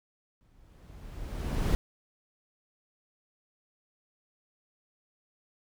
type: noise with exponential growth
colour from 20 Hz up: brown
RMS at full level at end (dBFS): -24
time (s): 0.41-1.75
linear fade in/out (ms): 0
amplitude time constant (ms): 290
effects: none